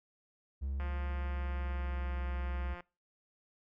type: tone with pitch glide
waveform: triangle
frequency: 68.3 to 65.03 Hz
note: C#2 to C2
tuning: -25 to -10 cents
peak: -32 dBFS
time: 0.61-2.75 s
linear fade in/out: 20 ms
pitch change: -85 cents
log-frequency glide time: 0.91-2.21 s
type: click train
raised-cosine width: 0.5 ms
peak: -32 dBFS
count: 354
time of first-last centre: 0.8-2.806 s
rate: 176 Hz
effects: noise-tail reverb RT60 0.3 s tail -23 dB re dry